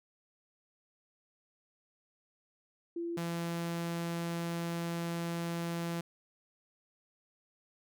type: tone pair in turn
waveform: sine / sawtooth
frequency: 340 / 169.36 Hz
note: F4 / E3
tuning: -46 / +47 cents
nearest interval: octave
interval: 1207 cents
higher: first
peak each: -34 / -30 dBFS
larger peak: second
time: 2.96-3.17 / 3.17-6.01 s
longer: second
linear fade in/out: 5 ms
effects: none